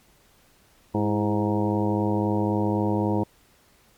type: harmonic tone with a mistuned harmonic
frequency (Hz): 103.83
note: G#2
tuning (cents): 0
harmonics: 1 / 2 / 3 / 4 / 5 / 6 / 7 / 8 / 9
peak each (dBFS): -27 / -26 / -26 / -31 / -31 / -37 / -35 / -37 / -32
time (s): 0.94-3.24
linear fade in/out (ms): 10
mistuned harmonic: 3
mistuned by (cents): +64
effects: pink hiss -59 dBFS RMS until 3.97 s + MP3 96 kbps